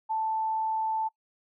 sine tone, 881 Hz, A5, 2 cents sharp, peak -26 dBFS, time 0.09-1.09 s, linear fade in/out 20 ms, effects noise-tail reverb RT60 0.1 s tail -21 dB re dry

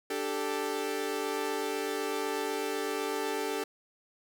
sawtooth chord, D suspended fourth, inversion none, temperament equal, 293.7 / 392 / 440 Hz, D4 / G4 / A4, 0 / 0 / 0 cents, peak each -34 / -31 / -30 dBFS, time 0.1-3.64 s, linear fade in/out 5 ms, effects none

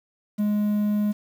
triangle tone with quantisation, 208.5 Hz, G#3, 7 cents sharp, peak -18 dBFS, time 0.38-1.13 s, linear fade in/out 20 ms, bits 8, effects none

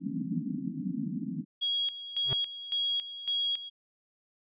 white band-pass noise, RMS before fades -34 dBFS, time 0-1.45 s, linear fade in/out 50 ms, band 150 to 290 Hz, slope 96 dB/octave
sine tone with tremolo, 3303 Hz, G#7, 10 cents flat, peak -26 dBFS, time 1.61-3.7 s, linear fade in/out 20 ms, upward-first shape square, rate 1.8 Hz, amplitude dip 75%
square tone with exponential growth, 130.6 Hz, C3, 3 cents flat, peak -28 dBFS, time 2.23-2.33 s, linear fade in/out 0 ms, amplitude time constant 20 ms
effects resampled to 8000 Hz

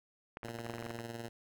clicks, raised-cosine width 0.5 ms, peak -27 dBFS, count 12, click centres 0.371 / 0.432 / 0.485 / 0.588 / 0.665 / 0.698 / 0.738 / 0.783 / 0.825 / 0.865 / 0.907 / 0.989 s
10% pulse tone with tremolo, 116.5 Hz, A#2, 1 cent flat, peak -31 dBFS, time 0.44-1.29 s, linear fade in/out 5 ms, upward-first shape sine, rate 20 Hz, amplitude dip 55%
effects none

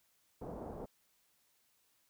white low-pass noise, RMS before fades -45 dBFS, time 0.41-0.86 s, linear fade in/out 10 ms, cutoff 730 Hz, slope 24 dB/octave, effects white hiss -74 dBFS RMS until 2.09 s

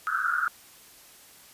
pink band-pass noise, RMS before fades -27 dBFS, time 0.07-0.48 s, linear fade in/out 0 ms, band 1300 to 1500 Hz, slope 96 dB/octave, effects white hiss -52 dBFS RMS until 1.53 s + resampled to 32000 Hz

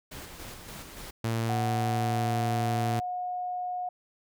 pink noise with tremolo, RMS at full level -42 dBFS, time 0.11-1.11 s, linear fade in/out 10 ms, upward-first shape square, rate 3.5 Hz, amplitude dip 35%
sawtooth tone, 114 Hz, A#2, 38 cents flat, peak -23 dBFS, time 1.24-3 s, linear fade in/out 5 ms
sine tone with pitch glide, 740 to 723.5 Hz, F#5 to F#5, 0 to -39 cents, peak -30 dBFS, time 1.49-3.89 s, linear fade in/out 5 ms, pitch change -39 cents, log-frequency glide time 1.88-2.36 s
effects none

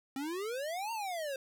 square exponential two-way sweep, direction up then down, 261.6 to 932.3 to 523 Hz, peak -36 dBFS, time 0.16-1.36 s, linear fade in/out 2 ms, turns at 0.92 s, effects none

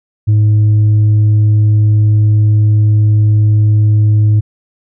sine tone, 106.2 Hz, G#2, 39 cents sharp, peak -3 dBFS, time 0.27-4.41 s, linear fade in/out 20 ms, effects tanh soft clip ceiling -5 dBFS

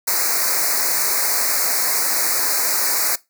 white band-stop noise, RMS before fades -19 dBFS, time 0.07-3.16 s, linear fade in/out 10 ms, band 2400 to 4100 Hz, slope 96 dB/octave, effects noise-tail reverb RT60 0.2 s tail -19 dB re dry + high-pass 400 Hz 12 dB/octave

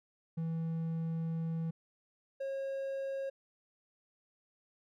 triangle tone pair in turn, 163.6 / 542.7 Hz, E3 / C#5, -13 / -37 cents, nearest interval octave + major sixth, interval 2076 cents, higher second, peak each -31 / -33 dBFS, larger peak first, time 0.37-1.71 / 2.4-3.3 s, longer first, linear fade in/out 10 ms, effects none

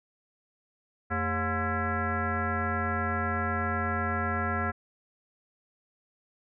sine tone with frequency modulation, 718 Hz, F5, 48 cents sharp, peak -26 dBFS, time 1.1-4.72 s, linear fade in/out 20 ms, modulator 315 Hz, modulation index 3.3, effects none

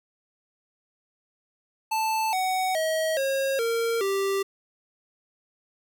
square tone with pitch steps, 880 / 748.6 / 636.8 / 541.7 / 460.8 / 392 Hz, A5 / F#5 / D#5 / C#5 / A#4 / G4, 0 / +20 / +40 / -40 / -20 / 0 cents, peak -24 dBFS, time 1.91-4.43 s, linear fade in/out 10 ms, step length 420 ms, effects none

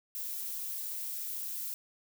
violet noise, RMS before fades -38 dBFS, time 0.15-1.74 s, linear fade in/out 0 ms, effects none

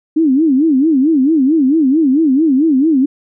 sine tone with vibrato, 290.5 Hz, D4, 19 cents flat, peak -8 dBFS, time 0.16-3.06 s, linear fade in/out 10 ms, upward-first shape sine, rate 4.5 Hz, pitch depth 220 cents each way, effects none

